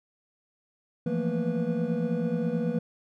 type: tone cluster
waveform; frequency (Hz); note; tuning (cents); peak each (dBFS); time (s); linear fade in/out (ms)
triangle; 165.8 / 175.1 / 222.7 / 236.8 / 488.9; E3 / F3 / A3 / A#3 / B4; +10 / +5 / +21 / +27 / -18; -30; 1.06-2.79; 5
effects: none